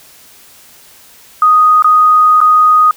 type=tone with dropouts; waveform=sine; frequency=1244.5 Hz; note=D#6; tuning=in tune; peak=-4 dBFS; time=1.42-2.91 s; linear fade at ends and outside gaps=2 ms; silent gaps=1.823-1.844 / 2.405-2.413 s; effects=white hiss -41 dBFS RMS until 2.96 s